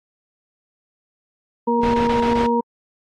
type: harmonic tone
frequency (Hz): 235.8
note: A#3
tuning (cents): +20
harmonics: 1 / 2 / 4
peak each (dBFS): -20 / -20 / -20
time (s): 1.67-2.61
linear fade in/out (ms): 10
type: noise bursts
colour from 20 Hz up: pink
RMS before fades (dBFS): -25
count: 5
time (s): 1.83-2.464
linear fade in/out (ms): 0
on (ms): 110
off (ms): 21
effects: low-pass 3000 Hz 12 dB/octave + AAC 48 kbps